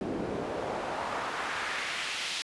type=noise with band-pass filter sweep; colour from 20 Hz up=pink; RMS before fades=-34 dBFS; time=0.01-2.42 s; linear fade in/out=0 ms; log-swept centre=300 to 3700 Hz; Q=1.3; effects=resampled to 24000 Hz